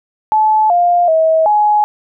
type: tone with pitch steps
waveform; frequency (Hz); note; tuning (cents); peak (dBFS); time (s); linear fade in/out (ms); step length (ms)
sine; 864 / 702 / 642 / 840; A5 / F5 / E5 / G#5; -32 / +9 / -46 / +19; -8; 0.32-1.84; 0; 380
effects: none